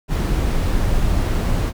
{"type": "noise", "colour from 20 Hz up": "brown", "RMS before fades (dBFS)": -18, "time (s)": [0.08, 1.73], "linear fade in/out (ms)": 50, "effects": []}